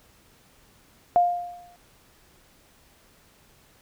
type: tone with exponential decay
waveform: sine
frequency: 704 Hz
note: F5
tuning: 14 cents sharp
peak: -13 dBFS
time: 1.16-1.76 s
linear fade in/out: 0 ms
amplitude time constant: 130 ms
effects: pink hiss -58 dBFS RMS until 3.81 s